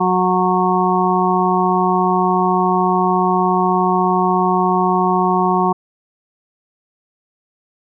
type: harmonic tone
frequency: 183.4 Hz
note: F#3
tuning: 15 cents flat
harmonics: 1 / 2 / 4 / 5 / 6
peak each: -19 / -19 / -19 / -19 / -19 dBFS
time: 0-5.73 s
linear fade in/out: 10 ms
effects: none